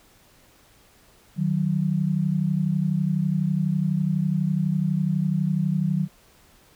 sine tone pair together, 154 / 186.05 Hz, D#3 / F#3, -17 / +10 cents, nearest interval minor third, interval 327 cents, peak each -23 dBFS, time 1.36-6.08 s, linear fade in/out 50 ms, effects pink hiss -56 dBFS RMS until 6.75 s

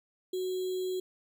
sine tone with sample-and-hold, 370 Hz, F#4, in tune, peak -30 dBFS, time 0.33-1 s, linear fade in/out 5 ms, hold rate 3675 Hz, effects none

